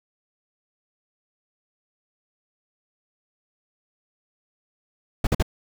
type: noise bursts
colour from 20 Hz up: brown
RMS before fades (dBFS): -18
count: 3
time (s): 5.24-5.426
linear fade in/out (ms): 5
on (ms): 30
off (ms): 48
effects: none